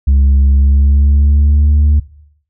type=tone with pitch glide; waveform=sine; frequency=68.6 to 73.95 Hz; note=C#2 to D2; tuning=-17 to +13 cents; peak=-3 dBFS; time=0.07-2 s; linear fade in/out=10 ms; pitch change=+130 cents; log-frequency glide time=0.53-1.72 s; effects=noise-tail reverb RT60 0.7 s tail -21 dB re dry + tanh soft clip ceiling -5 dBFS